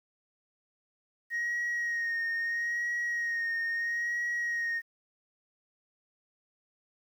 sine tone with vibrato, 1874 Hz, A#6, 9 cents sharp, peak -27 dBFS, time 1.3-4.82 s, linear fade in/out 50 ms, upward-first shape sine, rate 0.76 Hz, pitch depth 31 cents each way, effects tanh soft clip ceiling -27 dBFS + 10-bit

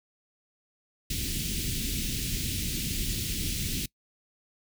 pink band-stop noise, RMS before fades -31 dBFS, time 1.1-3.86 s, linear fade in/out 5 ms, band 300 to 2600 Hz, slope 24 dB/octave, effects noise-tail reverb RT60 0.1 s tail -23 dB re dry

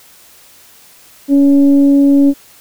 sine tone with frequency modulation, 280.3 Hz, C#4, 19 cents sharp, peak -5 dBFS, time 1.28-2.34 s, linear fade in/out 50 ms, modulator 281 Hz, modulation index 0.35, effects white hiss -43 dBFS RMS until 2.6 s

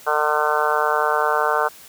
harmonic tone, 150.8 Hz, D3, 46 cents sharp, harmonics 3 / 4 / 5 / 6 / 7 / 8 / 9 / 10, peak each -25 / -25 / -25 / -25 / -25 / -25 / -25 / -25 dBFS, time 0.06-1.69 s, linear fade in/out 20 ms, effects white hiss -44 dBFS RMS until 1.88 s

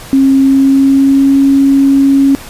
sine tone with pitch glide, 270 to 274.7 Hz, C#4 to C#4, -45 to -16 cents, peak -4 dBFS, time 0.13-2.35 s, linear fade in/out 0 ms, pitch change +29 cents, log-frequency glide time 0.42-1.39 s, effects pink hiss -30 dBFS RMS until 2.49 s + resampled to 32000 Hz

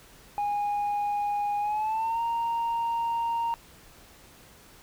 sine tone with pitch glide, 822 to 928 Hz, G#5 to A#5, -18 to -8 cents, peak -23 dBFS, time 0.38-3.54 s, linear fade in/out 0 ms, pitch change +210 cents, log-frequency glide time 1.6-2.21 s, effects tanh soft clip ceiling -24 dBFS + pink hiss -53 dBFS RMS until 4.82 s

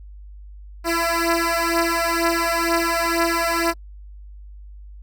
10% pulse beating tone pair, 334.7 / 336.8 Hz, E4 / E4, +26 / +37 cents, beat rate 2.1 Hz, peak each -13 dBFS, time 0.84-3.74 s, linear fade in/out 50 ms, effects added 50 Hz sine -37 dBFS peak until 5.02 s + Opus 48 kbps

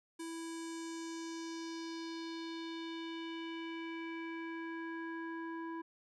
square tone with low-pass filter sweep, 329.6 Hz, E4, in tune, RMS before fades -43 dBFS, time 0.19-5.82 s, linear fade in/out 10 ms, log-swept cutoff 9300 to 1300 Hz, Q 2.8, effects none

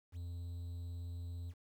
triangle tone with vibrato, 86.6 Hz, F2, 14 cents flat, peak -39 dBFS, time 0.12-1.54 s, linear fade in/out 50 ms, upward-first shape sine, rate 18 Hz, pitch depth 8 cents each way, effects 11-bit

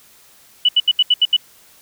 sine tone bursts, 2960 Hz, F#7, in tune, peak -9 dBFS, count 7, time 0.65-1.366 s, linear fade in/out 5 ms, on 38 ms, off 75 ms, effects white hiss -49 dBFS RMS until 1.81 s

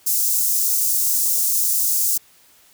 white high-pass noise, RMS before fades -19 dBFS, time 0.06-2.18 s, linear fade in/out 10 ms, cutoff 6100 Hz, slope 24 dB/octave, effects white hiss -53 dBFS RMS until 2.73 s

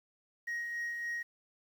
sine tone with tremolo, 1883 Hz, A#6, 17 cents sharp, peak -31 dBFS, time 0.47-1.23 s, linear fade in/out 10 ms, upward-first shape sine, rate 3.5 Hz, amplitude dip 40%, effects tanh soft clip ceiling -33 dBFS + 10-bit

